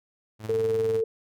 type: tone with tremolo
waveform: sawtooth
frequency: 108.8 Hz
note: A2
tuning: 19 cents flat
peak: -28 dBFS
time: 0.39-1.02 s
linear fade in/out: 50 ms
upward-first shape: sine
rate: 20 Hz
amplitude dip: 60%
type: tone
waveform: sine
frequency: 448 Hz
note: A4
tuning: 31 cents sharp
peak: -22 dBFS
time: 0.49-1.04 s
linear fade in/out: 5 ms
effects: none